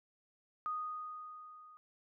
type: tone with level ramp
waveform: sine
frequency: 1240 Hz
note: D#6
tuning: 6 cents flat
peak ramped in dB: -34 to -55 dBFS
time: 0.66-1.77 s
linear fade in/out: 0 ms
effects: none